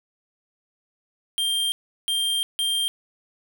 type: tone bursts at uneven times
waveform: square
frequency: 3183 Hz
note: G7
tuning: 26 cents sharp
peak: -22 dBFS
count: 3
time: 1.38-1.72 / 2.08-2.43 / 2.59-2.88 s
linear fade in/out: 0 ms
effects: none